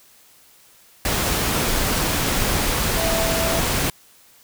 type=tone in noise; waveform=sine; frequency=659.3 Hz; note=E5; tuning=in tune; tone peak=-24 dBFS; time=2.97-3.59 s; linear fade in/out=2 ms; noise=pink; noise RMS=-21 dBFS; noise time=1.05-3.9 s; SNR=-6 dB; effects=white hiss -52 dBFS RMS until 4.43 s